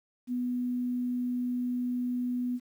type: tone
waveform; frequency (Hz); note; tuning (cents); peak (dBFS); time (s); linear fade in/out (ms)
sine; 246.9; B3; 0; -28; 0.27-2.6; 50
effects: 10-bit